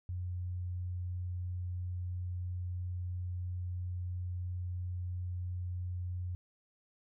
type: tone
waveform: sine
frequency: 89.7 Hz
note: F2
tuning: 47 cents sharp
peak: -35 dBFS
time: 0.09-6.35 s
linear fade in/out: 0 ms
effects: none